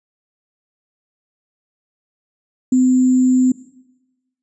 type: tone with sample-and-hold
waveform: sine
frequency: 255 Hz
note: C4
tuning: 44 cents flat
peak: -10 dBFS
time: 2.72-3.52 s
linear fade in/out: 5 ms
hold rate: 7350 Hz
effects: noise-tail reverb RT60 1.0 s tail -19 dB re dry + resampled to 22050 Hz